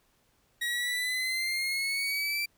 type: exponential sweep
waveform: 30% pulse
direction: up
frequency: 1897 to 2349 Hz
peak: -26 dBFS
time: 0.61-2.46 s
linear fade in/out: 10 ms
effects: pink hiss -69 dBFS RMS until 2.57 s